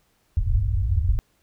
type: low-pass noise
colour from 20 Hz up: white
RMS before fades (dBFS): -21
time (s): 0.37-1.19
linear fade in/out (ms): 0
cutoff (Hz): 110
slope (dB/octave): 96
effects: pink hiss -66 dBFS RMS until 1.42 s